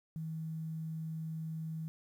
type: tone with quantisation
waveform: sine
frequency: 160 Hz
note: D#3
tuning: 49 cents sharp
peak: -37 dBFS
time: 0.16-1.88 s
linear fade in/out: 0 ms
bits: 11
effects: none